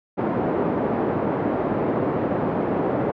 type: band-pass noise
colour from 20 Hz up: white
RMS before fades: -23 dBFS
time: 0.17-3.12 s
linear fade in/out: 20 ms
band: 150 to 520 Hz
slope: 12 dB/octave
effects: low-pass 2000 Hz 12 dB/octave